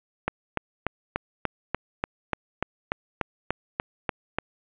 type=click train; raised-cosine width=0.5 ms; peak=-9 dBFS; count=15; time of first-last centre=0.28-4.386 s; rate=3.41 Hz; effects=resampled to 8000 Hz + 7-bit